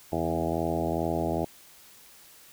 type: harmonic tone with a mistuned harmonic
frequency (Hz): 82.41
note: E2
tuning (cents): 0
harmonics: 1 / 2 / 3 / 4 / 5 / 6 / 7 / 8 / 9 / 10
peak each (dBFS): -36 / -34 / -35 / -32 / -35 / -38 / -36 / -33 / -36 / -38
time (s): 0.12-1.45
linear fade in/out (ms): 5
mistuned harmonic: 2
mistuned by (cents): -23
effects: white hiss -53 dBFS RMS until 2.52 s